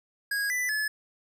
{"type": "tone with pitch steps", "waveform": "square", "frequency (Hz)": [1646, 1989, 1718], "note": ["G#6", "B6", "A6"], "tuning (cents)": [-16, 12, -42], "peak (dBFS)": -27, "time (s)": [0.31, 0.88], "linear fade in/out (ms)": 5, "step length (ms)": 190, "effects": []}